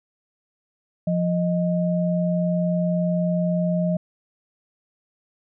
sine tone pair together, 174.61 / 621.8 Hz, F3 / D#5, 0 / -1 cents, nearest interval octave + minor seventh, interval 2199 cents, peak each -20 / -25 dBFS, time 1.07-3.97 s, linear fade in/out 5 ms, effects none

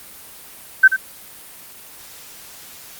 sine tone with echo, 1541 Hz, G6, 30 cents flat, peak -4 dBFS, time 0.83-0.88 s, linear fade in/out 10 ms, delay 85 ms, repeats 1, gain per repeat -11 dB, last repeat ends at 0.965 s, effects white hiss -40 dBFS RMS until 2.99 s + Opus 32 kbps

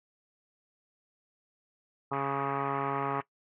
harmonic tone, 138.59 Hz, C#3, in tune, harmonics 1 / 2 / 3 / 4 / 5 / 6 / 7 / 8 / 9, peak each -39 / -39 / -37 / -43 / -40 / -37 / -39 / -37 / -37 dBFS, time 2.11-3.21 s, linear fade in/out 10 ms
pink band-pass noise, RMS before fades -44 dBFS, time 2.13-3.22 s, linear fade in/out 5 ms, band 1100 to 2400 Hz, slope 48 dB/octave
effects noise-tail reverb RT60 0.1 s tail -19 dB re dry

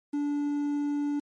triangle tone with quantisation, 290 Hz, D4, 22 cents flat, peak -24 dBFS, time 0.13-1.2 s, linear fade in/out 10 ms, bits 9, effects MP3 48 kbps

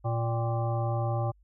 harmonic tone with a mistuned harmonic, 116.54 Hz, A#2, in tune, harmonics 1 / 3 / 5 / 7 / 9 / 10, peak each -27 / -39 / -35 / -35 / -43 / -42 dBFS, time 0.04-1.32 s, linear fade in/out 20 ms, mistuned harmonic 7, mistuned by -60 cents, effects added 50 Hz sine -58 dBFS peak until 1.43 s

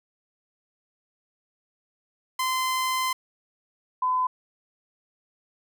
sawtooth / sine tone pair in turn, 1033 / 1012.9 Hz, C6 / B5, -22 / +43 cents, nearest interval unison, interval 35 cents, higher first, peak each -20 / -21 dBFS, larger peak first, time 2.39-3.13 / 4.02-4.27 s, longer first, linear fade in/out 5 ms, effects none

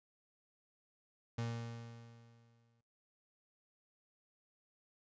35% pulse tone with exponential decay, 116.54 Hz, A#2, in tune, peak -34 dBFS, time 1.38-2.81 s, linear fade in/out 5 ms, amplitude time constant 310 ms, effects noise-tail reverb RT60 0.7 s tail -24 dB re dry + resampled to 16000 Hz

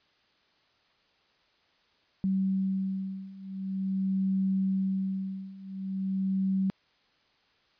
sine beating tone pair, 191.2 / 191.65 Hz, G3 / G3, -43 / -39 cents, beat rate 0.45 Hz, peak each -31 / -29 dBFS, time 2.24-6.7 s, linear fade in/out 0 ms, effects white hiss -67 dBFS RMS until 7.79 s + resampled to 11025 Hz

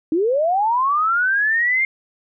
sine linear sweep, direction up, 300.4 to 2136 Hz, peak -15 dBFS, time 0.12-1.85 s, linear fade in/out 2 ms, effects none

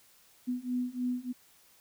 sine beating tone pair, 246.9 / 250.2 Hz, B3 / B3, 0 / +23 cents, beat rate 3.3 Hz, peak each -34 / -33 dBFS, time 0.47-1.33 s, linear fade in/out 20 ms, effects white hiss -62 dBFS RMS until 1.8 s

